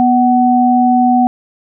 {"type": "tone pair together", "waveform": "sine", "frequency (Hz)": [245.6, 749.7], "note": ["B3", "F#5"], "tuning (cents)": [-9, 23], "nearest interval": "octave + perfect fifth", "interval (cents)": 1932, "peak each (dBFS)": -10, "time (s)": [0, 1.27], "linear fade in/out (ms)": 0, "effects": []}